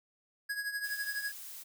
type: tone with tremolo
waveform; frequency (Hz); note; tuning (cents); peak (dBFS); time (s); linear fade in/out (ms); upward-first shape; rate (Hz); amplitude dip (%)
square; 1661.2; G#6; 0; -32; 0.49-1.32; 10; triangle; 12; 75
type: noise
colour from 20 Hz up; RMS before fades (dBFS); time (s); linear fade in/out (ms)
blue; -46; 0.83-1.64; 20
effects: none